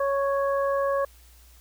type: harmonic tone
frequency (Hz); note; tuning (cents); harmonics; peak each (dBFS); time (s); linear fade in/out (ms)
554.4; C#5; 0; 1 / 2 / 3; -23 / -28 / -36; 0-1.05; 5
effects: added 60 Hz sine -51 dBFS peak until 1.6 s + white hiss -57 dBFS RMS until 1.6 s